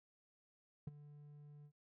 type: tone with ADSR envelope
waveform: triangle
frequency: 146.83 Hz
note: D3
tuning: in tune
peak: -37 dBFS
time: 0.87-1.72 s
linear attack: 5 ms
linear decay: 20 ms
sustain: -16 dB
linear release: 73 ms
effects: none